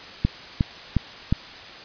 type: click train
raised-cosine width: 5 ms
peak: -6 dBFS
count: 4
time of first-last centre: 0.25-1.325 s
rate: 2.79 Hz
effects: white hiss -40 dBFS RMS until 1.84 s + resampled to 11025 Hz